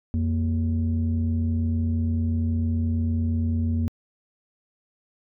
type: tone pair together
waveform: sine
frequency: 87.4 / 233.3 Hz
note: F2 / A#3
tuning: +2 / +2 cents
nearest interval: octave + perfect fourth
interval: 1700 cents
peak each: -21 / -25 dBFS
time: 0.14-3.88 s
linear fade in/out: 0 ms
effects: tanh soft clip ceiling -16 dBFS